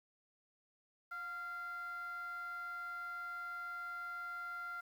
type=tone with frequency modulation; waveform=sine; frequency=1387 Hz; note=F6; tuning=12 cents flat; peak=-40 dBFS; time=1.11-4.81 s; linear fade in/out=10 ms; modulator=672 Hz; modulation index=0.38; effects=tanh soft clip ceiling -38 dBFS + 11-bit